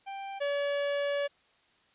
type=tone pair in turn; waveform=45% pulse; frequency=786 / 569.8 Hz; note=G5 / C#5; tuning=+4 / +48 cents; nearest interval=tritone; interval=556 cents; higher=first; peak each=-37 / -28 dBFS; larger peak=second; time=0.06-0.4 / 0.4-1.28 s; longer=second; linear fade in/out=20 ms; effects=white hiss -66 dBFS RMS until 1.94 s + resampled to 8000 Hz